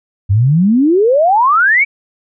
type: exponential sweep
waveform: sine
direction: up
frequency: 92.5 to 2348 Hz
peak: -7 dBFS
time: 0.29-1.85 s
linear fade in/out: 20 ms
effects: none